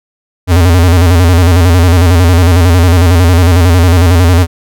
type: tone with vibrato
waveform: square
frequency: 87.31 Hz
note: F2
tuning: in tune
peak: -4 dBFS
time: 0.47-4.47 s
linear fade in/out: 50 ms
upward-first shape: square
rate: 11 Hz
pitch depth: 79 cents each way
effects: none